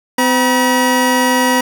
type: tone pair together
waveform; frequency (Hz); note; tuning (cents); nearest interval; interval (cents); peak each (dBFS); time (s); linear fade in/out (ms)
25% pulse; 255 / 962.8; C4 / B5; -44 / -44; octave + major seventh; 2300; -10; 0.18-1.61; 5
effects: none